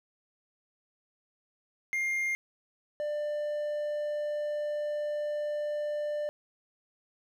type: tone pair in turn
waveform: triangle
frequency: 2116 / 594.1 Hz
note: C7 / D5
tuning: +19 / +20 cents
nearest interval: octave + minor seventh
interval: 2199 cents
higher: first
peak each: -26 / -28 dBFS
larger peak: first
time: 1.93-2.35 / 3-6.29 s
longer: second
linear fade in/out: 0 ms
effects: none